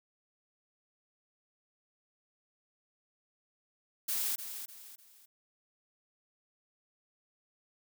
blue noise with echo, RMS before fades -33 dBFS, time 4.08-4.36 s, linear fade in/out 10 ms, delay 300 ms, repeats 3, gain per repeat -9 dB, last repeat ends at 5.26 s, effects none

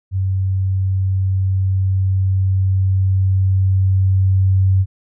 sine tone with level ramp, 95.2 Hz, F#2, 50 cents sharp, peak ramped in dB -15 to -10 dBFS, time 0.11-4.86 s, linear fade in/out 50 ms, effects none

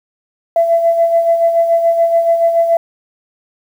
sine tone with tremolo, 671 Hz, E5, 31 cents sharp, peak -6 dBFS, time 0.56-2.77 s, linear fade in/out 2 ms, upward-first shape sine, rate 7 Hz, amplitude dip 55%, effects tanh soft clip ceiling -2 dBFS + 7-bit

